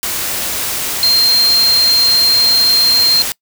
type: tone in noise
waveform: sine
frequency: 4186 Hz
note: C8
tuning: in tune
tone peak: -8 dBFS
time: 1.03-3.22 s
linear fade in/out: 0 ms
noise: white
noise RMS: -19 dBFS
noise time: 0.03-3.32 s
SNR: +8 dB
effects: noise-tail reverb RT60 0.1 s tail -24 dB re dry